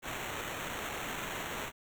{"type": "noise with sample-and-hold", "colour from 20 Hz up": "white", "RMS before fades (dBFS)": -39, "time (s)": [0.02, 1.72], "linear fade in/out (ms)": 50, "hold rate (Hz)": 4900, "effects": []}